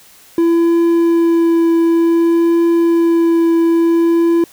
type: tone with vibrato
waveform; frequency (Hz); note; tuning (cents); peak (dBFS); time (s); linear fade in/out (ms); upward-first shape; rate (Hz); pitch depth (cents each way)
triangle; 335.1; E4; +29; -7; 0.38-4.44; 2; triangle; 0.55; 13
effects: white hiss -44 dBFS RMS until 4.52 s